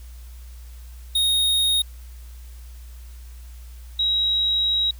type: tone pair in turn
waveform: square / sine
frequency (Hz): 3729 / 3838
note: A#7 / A#7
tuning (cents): 0 / +50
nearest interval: unison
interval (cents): 50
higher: second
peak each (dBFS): -18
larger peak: neither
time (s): 1.15-1.82 / 3.99-4.91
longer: second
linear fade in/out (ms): 5
effects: added 60 Hz sine -37 dBFS peak until 4.99 s + white hiss -53 dBFS RMS until 4.99 s